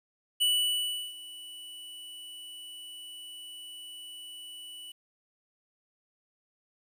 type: tone with ADSR envelope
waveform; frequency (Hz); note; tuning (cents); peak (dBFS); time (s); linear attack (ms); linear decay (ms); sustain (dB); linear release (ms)
square; 2960; F#7; 0; -23; 0.4-4.92; 19; 710; -20; 6
effects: 10-bit